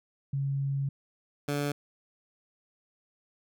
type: tone pair in turn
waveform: sine / 15% pulse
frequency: 138.2 / 144.46 Hz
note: C#3 / D3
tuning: -5 / -28 cents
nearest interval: minor second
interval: 77 cents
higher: second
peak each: -27 / -22 dBFS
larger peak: second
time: 0.33-0.89 / 1.48-1.72 s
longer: first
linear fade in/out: 5 ms
effects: none